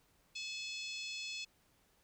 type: harmonic tone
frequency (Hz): 859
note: A5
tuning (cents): -42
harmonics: 3 / 4 / 5 / 6 / 7 / 8 / 9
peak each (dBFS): -44 / -47 / -48 / -50 / -55 / -55 / -57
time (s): 0.35-1.45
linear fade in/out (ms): 10
effects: pink hiss -72 dBFS RMS until 2.03 s